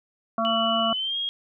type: harmonic tone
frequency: 225.9 Hz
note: A3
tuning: 46 cents sharp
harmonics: 1 / 3 / 5 / 6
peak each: -28 / -25 / -27 / -31 dBFS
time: 0.38-0.93 s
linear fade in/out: 2 ms
type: tone with pitch glide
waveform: sine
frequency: 2960 to 3265 Hz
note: F#7 to G#7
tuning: 0 to -30 cents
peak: -25 dBFS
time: 0.45-1.29 s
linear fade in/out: 0 ms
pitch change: +170 cents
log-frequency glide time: 0.9-1.17 s
effects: none